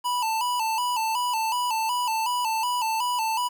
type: tone with vibrato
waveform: square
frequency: 934 Hz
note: A#5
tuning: 3 cents sharp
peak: -24 dBFS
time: 0.04-3.49 s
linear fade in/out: 20 ms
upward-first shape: square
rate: 2.7 Hz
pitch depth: 88 cents each way
effects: 9-bit